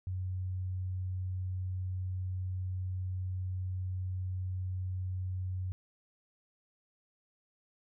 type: tone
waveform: sine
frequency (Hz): 92.5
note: F#2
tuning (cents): 0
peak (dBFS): -33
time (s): 0.07-5.72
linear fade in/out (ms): 0
effects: none